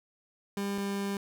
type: tone pair in turn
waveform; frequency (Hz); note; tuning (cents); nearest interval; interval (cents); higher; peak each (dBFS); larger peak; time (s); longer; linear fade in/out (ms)
30% pulse; 200 / 199.19; G3 / G3; +35 / +28; unison; 7; first; -28; neither; 0.57-0.78 / 0.78-1.17; second; 2
effects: none